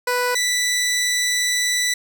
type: tone pair in turn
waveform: 15% pulse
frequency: 493.8 / 1975.2 Hz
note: B4 / B6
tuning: 0 / 0 cents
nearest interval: 2 octaves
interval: 2400 cents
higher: second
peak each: -12 dBFS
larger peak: neither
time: 0.07-0.35 / 0.35-1.94 s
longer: second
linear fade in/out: 5 ms
effects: none